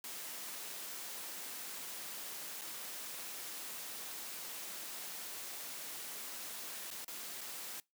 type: noise with dropouts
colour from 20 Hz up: white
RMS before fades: -45 dBFS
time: 0.04-7.8 s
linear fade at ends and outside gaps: 1 ms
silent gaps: 2.612-2.617 / 6.904-6.912 / 7.046-7.08 / 7.409-7.413 s
effects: noise-tail reverb RT60 0.2 s tail -23 dB re dry + high-pass 200 Hz 12 dB/octave